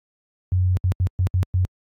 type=tone bursts at uneven times; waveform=sine; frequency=91.6 Hz; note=F#2; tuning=17 cents flat; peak=-15 dBFS; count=6; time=0.52-0.77 / 0.84-0.92 / 1-1.07 / 1.19-1.27 / 1.34-1.43 / 1.54-1.65 s; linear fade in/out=0 ms; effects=high-pass 60 Hz 12 dB/octave + AAC 48 kbps